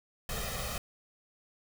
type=noise with comb filter; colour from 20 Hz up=pink; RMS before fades=-36 dBFS; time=0.29-0.78 s; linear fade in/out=2 ms; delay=1.6 ms; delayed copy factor=+0.85; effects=none